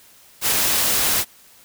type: noise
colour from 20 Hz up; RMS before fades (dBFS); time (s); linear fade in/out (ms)
white; -19; 0.41-1.25; 50
effects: white hiss -50 dBFS RMS until 1.64 s